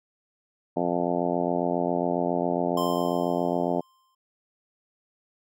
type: harmonic tone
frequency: 87.31 Hz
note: F2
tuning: in tune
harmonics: 2 / 3 / 4 / 5 / 6 / 7 / 8 / 9 / 10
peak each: -32 / -30 / -31 / -32 / -34 / -30 / -31 / -36 / -36 dBFS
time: 0.76-3.81 s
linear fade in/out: 10 ms
type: tone with exponential decay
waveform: square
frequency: 1046.5 Hz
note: C6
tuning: in tune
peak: -28 dBFS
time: 2.77-4.15 s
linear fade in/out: 5 ms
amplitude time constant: 300 ms
effects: none